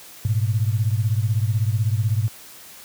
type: beating tone pair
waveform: sine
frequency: 103.8 / 119.8 Hz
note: G#2 / A#2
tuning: 0 / +48 cents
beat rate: 16 Hz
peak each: -19 / -22 dBFS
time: 0.25-2.28 s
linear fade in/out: 0 ms
effects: white hiss -43 dBFS RMS until 2.84 s + high-pass 60 Hz 12 dB/octave